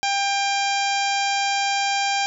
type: harmonic tone with a mistuned harmonic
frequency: 796 Hz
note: G5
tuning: 26 cents sharp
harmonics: 1 / 2 / 3 / 4 / 5 / 6 / 7 / 8 / 9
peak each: -22 / -30 / -27 / -30 / -35 / -32 / -32 / -36 / -35 dBFS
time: 0.03-2.26 s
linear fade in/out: 0 ms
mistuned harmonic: 5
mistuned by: -25 cents
effects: none